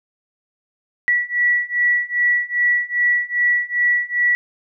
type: beating tone pair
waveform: sine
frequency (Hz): 1943 / 1945.5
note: B6 / B6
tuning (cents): -29 / -27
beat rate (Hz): 2.5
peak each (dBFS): -19 / -18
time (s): 1.08-4.35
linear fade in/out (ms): 0
effects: none